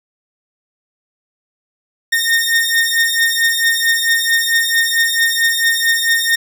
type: beating tone pair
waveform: sawtooth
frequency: 1835 / 1839.5 Hz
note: A#6 / A#6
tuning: -28 / -24 cents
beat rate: 4.5 Hz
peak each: -12 dBFS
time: 2.12-6.36 s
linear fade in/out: 10 ms
effects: none